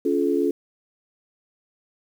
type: tone cluster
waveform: sine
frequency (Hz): 281.1 / 349 / 429.8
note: C#4 / F4 / A4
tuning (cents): +24 / -1 / -41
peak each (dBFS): -23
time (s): 0.05-0.51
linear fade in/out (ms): 5
effects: 8-bit